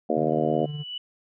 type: harmonic tone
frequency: 77.78 Hz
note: D#2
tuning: in tune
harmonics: 3 / 4 / 5 / 6 / 7 / 8 / 9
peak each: -29 / -29 / -29 / -29 / -29 / -29 / -29 dBFS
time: 0.09-0.66 s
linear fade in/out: 10 ms
type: tone with tremolo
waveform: triangle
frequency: 148.1 Hz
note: D3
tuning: 15 cents sharp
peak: -26 dBFS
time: 0.16-0.84 s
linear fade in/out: 20 ms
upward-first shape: triangle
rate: 19 Hz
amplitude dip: 50%
type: tone with exponential growth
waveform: sine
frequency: 2960 Hz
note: F#7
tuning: in tune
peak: -29 dBFS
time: 0.29-0.98 s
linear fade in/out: 5 ms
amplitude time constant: 150 ms
effects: none